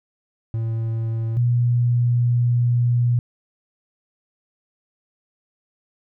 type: tone pair in turn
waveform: triangle / sine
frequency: 113.2 / 120.88 Hz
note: A2 / B2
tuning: +50 / -37 cents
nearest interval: minor second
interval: 113 cents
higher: second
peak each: -19 / -15 dBFS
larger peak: second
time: 0.54-1.37 / 1.37-3.19 s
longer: second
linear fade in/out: 0 ms
effects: none